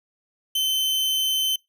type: tone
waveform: 40% pulse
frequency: 3072 Hz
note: G7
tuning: 36 cents flat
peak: -20 dBFS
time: 0.55-1.56 s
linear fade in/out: 5 ms
effects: noise-tail reverb RT60 0.2 s tail -24 dB re dry